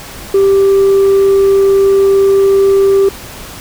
sine tone, 392 Hz, G4, in tune, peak -3 dBFS, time 0.34-3.09 s, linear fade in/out 5 ms, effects tanh soft clip ceiling -4 dBFS + pink hiss -29 dBFS RMS until 3.6 s

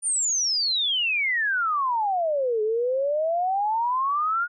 sine exponential two-way sweep, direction down then up, 9410 to 421.5 to 1449 Hz, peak -21 dBFS, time 0.02-4.48 s, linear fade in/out 50 ms, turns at 2.62 s, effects none

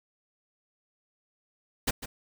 pink noise with echo, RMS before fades -26 dBFS, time 1.87-1.91 s, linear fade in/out 10 ms, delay 150 ms, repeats 1, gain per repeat -12 dB, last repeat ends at 2.06 s, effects none

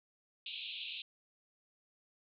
pink band-pass noise, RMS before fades -44 dBFS, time 0.46-1.02 s, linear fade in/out 2 ms, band 2500 to 4000 Hz, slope 96 dB/octave, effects none

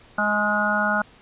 harmonic tone with a mistuned harmonic, 209.5 Hz, G#3, 15 cents sharp, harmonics 1 / 3 / 4 / 5 / 6 / 7, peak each -27 / -27 / -27 / -32 / -28 / -22 dBFS, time 0.18-1.02 s, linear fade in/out 5 ms, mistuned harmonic 7, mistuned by -23 cents, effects pink hiss -51 dBFS RMS until 1.21 s + resampled to 8000 Hz

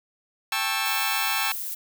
15% pulse chord, A dominant seventh, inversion third, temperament just, 792 / 880 / 1100 / 1320 Hz, G5 / A5 / C#6 / E6, +18 / 0 / -14 / +2 cents, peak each -24 dBFS, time 0.52-1.52 s, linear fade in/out 2 ms
violet noise, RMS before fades -32 dBFS, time 0.85-1.75 s, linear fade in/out 10 ms
effects none

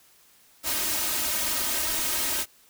white noise with comb filter, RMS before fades -27 dBFS, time 0.63-2.46 s, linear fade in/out 50 ms, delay 3.2 ms, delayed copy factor +0.95, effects white hiss -58 dBFS RMS until 2.69 s

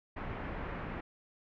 pink low-pass noise, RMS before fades -40 dBFS, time 0.16-1.01 s, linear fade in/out 10 ms, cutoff 2200 Hz, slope 24 dB/octave, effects none

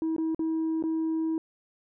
sine tone with dropouts, 321.6 Hz, E4, 43 cents flat, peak -23 dBFS, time 0.02-1.38 s, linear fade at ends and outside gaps 1 ms, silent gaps 0.164-0.182 / 0.347-0.393 / 0.825-0.838 s, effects tanh soft clip ceiling -24 dBFS

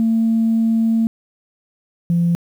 sine tone pair in turn, 225.7 / 171.1 Hz, A3 / F3, +44 / -35 cents, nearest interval perfect fourth, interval 479 cents, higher first, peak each -12 dBFS, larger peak neither, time 0-1.07 / 2.1-2.35 s, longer first, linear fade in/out 0 ms, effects tanh soft clip ceiling -9 dBFS + 8-bit

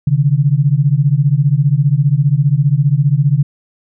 sine beating tone pair, 135.2 / 150.2 Hz, C#3 / D3, -43 / +39 cents, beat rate 15 Hz, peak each -12 dBFS, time 0.07-3.43 s, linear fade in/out 5 ms, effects none

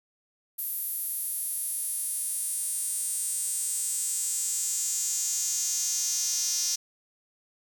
sawtooth tone with high-pass filter sweep, 351.9 Hz, F4, 13 cents sharp, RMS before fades -30 dBFS, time 0.58-6.76 s, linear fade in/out 10 ms, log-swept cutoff 12000 to 5800 Hz, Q 4.7, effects none

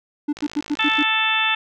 triangle tone bursts, 294.7 Hz, D4, 6 cents sharp, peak -16 dBFS, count 6, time 0.28-1.03 s, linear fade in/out 10 ms, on 50 ms, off 90 ms
click train, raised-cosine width 0.2 ms, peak -18 dBFS, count 37, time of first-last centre 0.37-1.027 s, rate 54.8 Hz
harmonic tone, 440 Hz, A4, in tune, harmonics 2 / 3 / 4 / 5 / 6 / 7 / 8, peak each -26 / -26 / -24 / -30 / -21 / -30 / -24 dBFS, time 0.79-1.55 s, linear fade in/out 5 ms
effects none

